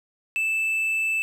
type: tone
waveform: triangle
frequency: 2637 Hz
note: E7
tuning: in tune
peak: -20 dBFS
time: 0.36-1.22 s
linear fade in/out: 0 ms
effects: none